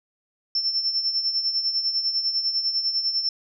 sine tone with tremolo, 5360 Hz, E8, 28 cents sharp, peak -19 dBFS, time 0.55-3.29 s, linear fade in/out 2 ms, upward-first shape sine, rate 10 Hz, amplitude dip 60%, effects none

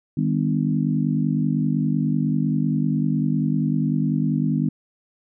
harmonic tone with a mistuned harmonic, 50.1 Hz, G1, 38 cents sharp, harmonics 3 / 4 / 5 / 6, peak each -22 / -25 / -23 / -29 dBFS, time 0.17-4.69 s, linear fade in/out 5 ms, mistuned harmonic 3, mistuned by +51 cents, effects none

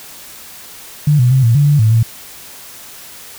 sine tone with pitch steps, 148.4 / 123.6 / 132.1 / 115.6 / 144.7 / 146 / 109.7 / 113.9 Hz, D3 / B2 / C3 / A#2 / D3 / D3 / A2 / A#2, +18 / +2 / +17 / -14 / -25 / -10 / -5 / -40 cents, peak -7 dBFS, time 1.07-2.03 s, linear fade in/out 5 ms, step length 120 ms, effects white hiss -35 dBFS RMS until 3.38 s

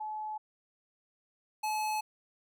sine / square tone pair in turn, 858 / 858 Hz, A5 / A5, -44 / -44 cents, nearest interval unison, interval 0 cents, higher neither, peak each -35 / -31 dBFS, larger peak second, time 0-0.38 / 1.63-2.01 s, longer neither, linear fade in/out 10 ms, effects none

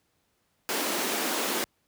pink high-pass noise, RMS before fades -29 dBFS, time 0.69-1.64 s, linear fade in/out 0 ms, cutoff 220 Hz, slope 48 dB/octave, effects pink hiss -72 dBFS RMS until 1.87 s + high-pass 60 Hz 12 dB/octave

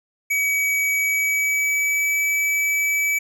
square tone with pitch glide, 2272 to 2296 Hz, C#7 to D7, +42 to -40 cents, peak -19 dBFS, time 0.3-3.19 s, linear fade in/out 10 ms, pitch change +18 cents, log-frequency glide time 0.9-2.21 s, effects none

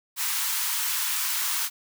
white high-pass noise, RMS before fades -27 dBFS, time 0.16-1.7 s, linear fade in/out 50 ms, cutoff 860 Hz, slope 96 dB/octave, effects none

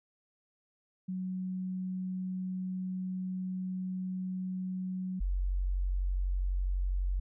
sine tone pair in turn, 185.4 / 46.03 Hz, F#3 / F#1, +4 / -8 cents, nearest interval 2 octaves, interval 2412 cents, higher first, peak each -33 / -28 dBFS, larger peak second, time 1.08-5.2 / 5.2-7.2 s, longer first, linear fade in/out 10 ms, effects none

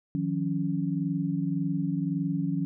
sine tone cluster, 157.9 / 179.7 / 278.7 Hz, D#3 / F3 / C#4, +26 / +50 / +9 cents, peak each -30 dBFS, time 0.15-2.65 s, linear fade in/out 0 ms, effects none

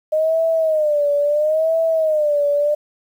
sine tone with vibrato, 614 Hz, D#5, 23 cents flat, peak -14 dBFS, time 0.12-2.75 s, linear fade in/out 10 ms, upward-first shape sine, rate 0.74 Hz, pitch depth 110 cents each way, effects 8-bit

